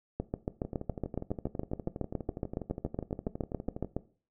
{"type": "two click trains", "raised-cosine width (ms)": 2, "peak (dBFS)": [-18, -24], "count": [28, 40], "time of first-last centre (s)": [[0.2, 3.966], [0.65, 3.847]], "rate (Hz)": [7.17, 12.2], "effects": ["noise-tail reverb RT60 0.4 s tail -17 dB re dry"]}